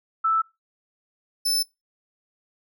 sine / sawtooth tone pair in turn, 1318.5 / 5274 Hz, E6 / E8, 0 / 0 cents, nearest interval 2 octaves, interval 2400 cents, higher second, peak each -18 dBFS, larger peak neither, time 0.24-0.42 / 1.45-1.63 s, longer neither, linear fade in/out 10 ms, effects noise-tail reverb RT60 0.2 s tail -21 dB re dry

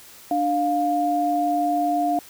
sine tone pair together, 295.7 / 704 Hz, D4 / F5, +12 / +14 cents, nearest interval octave + minor third, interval 1502 cents, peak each -24 / -20 dBFS, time 0.31-2.19 s, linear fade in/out 2 ms, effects white hiss -46 dBFS RMS until 2.29 s

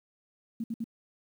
sine tone bursts, 227.9 Hz, A#3, 39 cents flat, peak -30 dBFS, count 3, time 0.6-0.842 s, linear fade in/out 5 ms, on 40 ms, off 61 ms, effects 10-bit

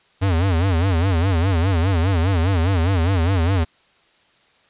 square tone with vibrato, 89.3 Hz, F2, 39 cents sharp, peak -16 dBFS, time 0.21-3.65 s, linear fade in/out 20 ms, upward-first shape sine, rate 4.9 Hz, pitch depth 180 cents each way, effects white hiss -57 dBFS RMS until 4.69 s + resampled to 8000 Hz

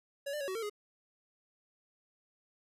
square tone with pitch steps, 562 / 595 / 556 / 376.4 / 454 / 416.1 Hz, C#5 / D5 / C#5 / F#4 / A#4 / G#4, +24 / +22 / +5 / +30 / -46 / +3 cents, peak -36 dBFS, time 0.26-0.698 s, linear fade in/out 10 ms, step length 73 ms, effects resampled to 32000 Hz

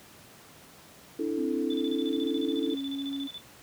sine chord, D suspended second, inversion none, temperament equal with one note detuned, 292.5 / 329.6 / 440 Hz, D4 / E4 / A4, -7 / 0 / 0 cents, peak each -32 / -31 / -33 dBFS, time 1.19-2.75 s, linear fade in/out 5 ms
sine tone with pitch glide, 261.6 to 277 Hz, C4 to C#4, 0 to -1 cents, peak -31 dBFS, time 1.37-3.28 s, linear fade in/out 20 ms, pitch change +99 cents, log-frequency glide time 1.59-3.02 s
sine tone with tremolo, 3500 Hz, A7, 10 cents flat, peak -37 dBFS, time 1.7-3.41 s, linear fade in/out 5 ms, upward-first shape square, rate 14 Hz, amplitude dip 80%
effects pink hiss -52 dBFS RMS until 3.62 s + high-pass 100 Hz 12 dB/octave

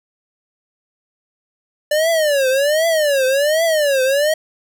square tone with vibrato, 587.3 Hz, D5, in tune, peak -14 dBFS, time 1.91-4.34 s, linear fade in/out 5 ms, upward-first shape triangle, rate 1.3 Hz, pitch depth 240 cents each way, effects none

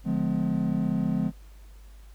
triangle chord, D diminished seventh, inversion none, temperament just, 146.83 / 176.2 / 211.4 / 253.7 Hz, D3 / F3 / Ab3 / Cb4, 0 / +16 / +31 / +47 cents, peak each -30 / -26 / -26 / -28 dBFS, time 0.04-1.32 s, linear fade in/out 50 ms, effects added 50 Hz sine -45 dBFS peak until 2.14 s + pink hiss -60 dBFS RMS until 2.14 s

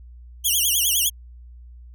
5% pulse tone with vibrato, 3054 Hz, G7, 46 cents flat, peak -10 dBFS, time 0.44-1.1 s, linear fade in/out 20 ms, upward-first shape triangle, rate 9.8 Hz, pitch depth 210 cents each way, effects added 60 Hz sine -40 dBFS peak until 1.94 s

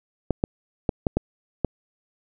clicks, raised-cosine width 2 ms, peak -7 dBFS, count 6, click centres 0.307 / 0.439 / 0.892 / 1.068 / 1.17 / 1.647 s, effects none

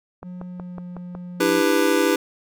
triangle tone with pitch glide, 180 to 177.93 Hz, F#3 to F3, -47 to +33 cents, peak -30 dBFS, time 0.22-1.63 s, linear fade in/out 50 ms, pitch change -20 cents, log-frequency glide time 0.48-0.84 s
click train, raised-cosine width 1 ms, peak -21 dBFS, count 6, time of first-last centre 0.23-1.151 s, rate 5.43 Hz
square chord, E minor seventh, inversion third, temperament just, 296.7 / 329.6 / 395.6 / 494.4 Hz, D4 / E4 / G4 / B4, +18 / 0 / +16 / +2 cents, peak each -23 dBFS, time 1.4-2.16 s, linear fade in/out 5 ms
effects none

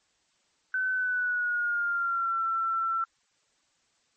sine tone with pitch glide, 1518 to 1344.6 Hz, F#6 to E6, +44 to +34 cents, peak -25 dBFS, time 0.74-3.04 s, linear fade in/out 2 ms, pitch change -210 cents, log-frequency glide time 0.93-2.4 s, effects white hiss -70 dBFS RMS until 4.16 s + MP3 32 kbps

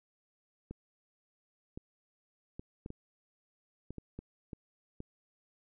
clicks, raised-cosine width 3 ms, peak -29 dBFS, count 10, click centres 0.71 / 1.775 / 2.595 / 2.861 / 2.904 / 3.906 / 3.983 / 4.19 / 4.532 / 5.004 s, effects none

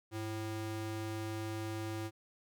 square ring-modulated tone, 218.3 Hz, A3, 13 cents flat, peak -35 dBFS, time 0.11-2.11 s, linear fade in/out 50 ms, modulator 116 Hz, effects none

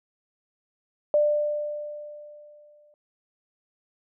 sine tone with exponential decay, 594 Hz, D5, 20 cents sharp, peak -16 dBFS, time 1.14-2.94 s, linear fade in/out 1 ms, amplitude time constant 390 ms, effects none

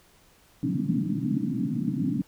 white band-pass noise, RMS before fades -27 dBFS, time 0.63-2.22 s, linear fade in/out 0 ms, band 120 to 300 Hz, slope 96 dB/octave, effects pink hiss -59 dBFS RMS until 2.27 s

